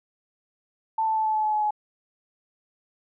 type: tone with pitch steps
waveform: sine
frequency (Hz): 886 / 879.9 / 873.8 / 867.8 / 861.8 / 855.8 / 849.9 / 844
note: A5 / A5 / A5 / A5 / A5 / A5 / G#5 / G#5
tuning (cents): +12 / 0 / -12 / -24 / -36 / -48 / +40 / +28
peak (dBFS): -21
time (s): 0.98-1.708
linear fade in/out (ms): 5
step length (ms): 91
effects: none